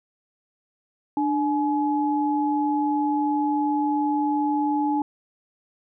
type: tone pair together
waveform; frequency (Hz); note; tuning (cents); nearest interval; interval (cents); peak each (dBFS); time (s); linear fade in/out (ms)
sine; 296.2 / 847; D4 / G#5; +15 / +34; octave + tritone; 1819; -22 / -24; 1.17-5.02; 2
effects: none